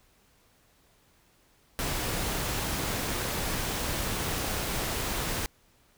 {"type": "noise", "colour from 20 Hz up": "pink", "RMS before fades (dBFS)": -31, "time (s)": [1.79, 5.46], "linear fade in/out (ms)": 0, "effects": ["pink hiss -64 dBFS RMS until 5.97 s"]}